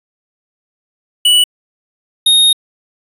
square tone pair in turn, 2952 / 3719 Hz, F#7 / A#7, -5 / -5 cents, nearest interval major third, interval 400 cents, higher second, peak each -7 dBFS, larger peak neither, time 1.25-1.44 / 2.26-2.53 s, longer second, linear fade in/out 5 ms, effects resampled to 32000 Hz

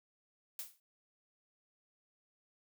blue noise with exponential decay, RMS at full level -39 dBFS, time 0.59-0.8 s, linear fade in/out 2 ms, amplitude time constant 44 ms, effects none

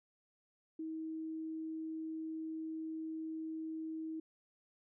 sine tone, 318.9 Hz, D#4, 43 cents sharp, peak -39 dBFS, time 0.79-4.2 s, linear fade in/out 5 ms, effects none

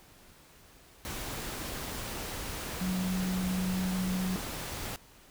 sine tone in noise, 185 Hz, F#3, in tune, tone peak -29 dBFS, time 2.81-4.36 s, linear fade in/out 0 ms, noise pink, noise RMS -38 dBFS, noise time 1.05-4.96 s, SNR +6 dB, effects pink hiss -57 dBFS RMS until 5.3 s

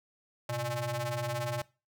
sawtooth ring-modulated tone, 238.3 Hz, A#3, 38 cents sharp, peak -25 dBFS, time 0.49-1.62 s, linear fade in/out 5 ms, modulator 366 Hz, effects noise-tail reverb RT60 0.3 s tail -21 dB re dry

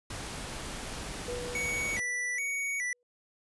pink noise, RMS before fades -39 dBFS, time 0.1-2 s, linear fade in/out 5 ms
sine tone with exponential decay, 488.5 Hz, B4, 19 cents flat, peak -33 dBFS, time 1.28-3.03 s, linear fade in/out 1 ms, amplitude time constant 380 ms
square tone with vibrato, 2100 Hz, C7, 6 cents sharp, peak -31 dBFS, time 1.55-2.93 s, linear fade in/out 2 ms, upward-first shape square, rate 1.2 Hz, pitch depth 110 cents each way
effects resampled to 24000 Hz

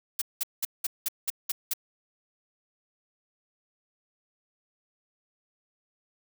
blue noise bursts, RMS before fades -28 dBFS, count 8, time 0.19-1.736 s, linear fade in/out 5 ms, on 27 ms, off 190 ms, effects none

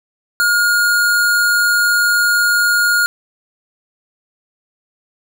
square tone, 1427 Hz, F6, 37 cents sharp, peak -12 dBFS, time 0.4-3.06 s, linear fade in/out 0 ms, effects none

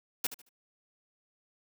white noise with echo, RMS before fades -30 dBFS, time 0.24-0.27 s, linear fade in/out 5 ms, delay 74 ms, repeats 3, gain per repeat -12 dB, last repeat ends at 0.492 s, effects none

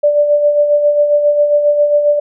sine tone with tremolo, 587.3 Hz, D5, in tune, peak -6 dBFS, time 0.03-2.2 s, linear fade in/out 10 ms, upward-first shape sine, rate 7.4 Hz, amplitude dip 50%, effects none

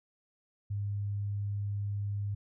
sine tone, 101.6 Hz, G#2, 38 cents flat, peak -31 dBFS, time 0.7-2.35 s, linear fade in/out 10 ms, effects none

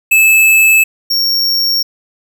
square tone pair in turn, 2611 / 5522 Hz, E7 / F8, -17 / -20 cents, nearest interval octave + minor second, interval 1297 cents, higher second, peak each -6 / -11 dBFS, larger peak first, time 0.11-0.84 / 1.1-1.83 s, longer neither, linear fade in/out 10 ms, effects none

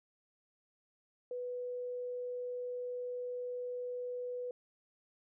sine tone, 493.9 Hz, B4, in tune, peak -37 dBFS, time 1.31-4.51 s, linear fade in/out 2 ms, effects none

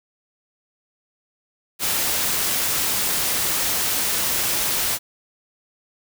white noise, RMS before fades -22 dBFS, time 1.79-4.99 s, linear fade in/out 50 ms, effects none

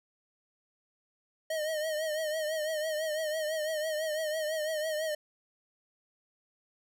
square tone with vibrato, 622.3 Hz, D#5, in tune, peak -31 dBFS, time 1.5-5.15 s, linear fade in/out 5 ms, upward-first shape triangle, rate 6 Hz, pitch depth 74 cents each way, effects none

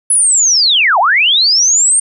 sine linear two-way sweep, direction down then up, 10400 to 648 to 8870 Hz, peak -7 dBFS, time 0.1-2 s, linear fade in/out 5 ms, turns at 0.99 s, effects none

